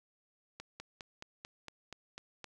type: slowing click train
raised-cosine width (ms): 0.2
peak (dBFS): -27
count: 9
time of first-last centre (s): 0.6-2.443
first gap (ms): 200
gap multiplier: 1.04
effects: none